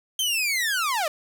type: linear sweep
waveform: sawtooth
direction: down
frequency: 3174 to 576 Hz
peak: -19 dBFS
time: 0.19-1.08 s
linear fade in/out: 2 ms
effects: none